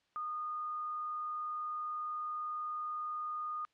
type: tone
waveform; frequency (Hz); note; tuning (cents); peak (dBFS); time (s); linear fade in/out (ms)
sine; 1227; D#6; -25; -36; 0.16-3.65; 0
effects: white hiss -75 dBFS RMS until 3.73 s + low-pass 4000 Hz 12 dB/octave